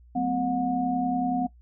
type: tone cluster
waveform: sine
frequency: 184.7 / 224.1 / 254.8 / 725 Hz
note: F#3 / A3 / C4 / F#5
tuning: -3 / +32 / -46 / -35 cents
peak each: -34 / -35 / -26 / -27 dBFS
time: 0.15-1.47 s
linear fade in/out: 10 ms
effects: noise-tail reverb RT60 0.1 s tail -18 dB re dry + added 60 Hz sine -50 dBFS peak until 1.61 s